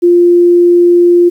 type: tone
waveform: sine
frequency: 349.2 Hz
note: F4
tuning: in tune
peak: -3 dBFS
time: 0.02-1.3 s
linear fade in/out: 20 ms
effects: 7-bit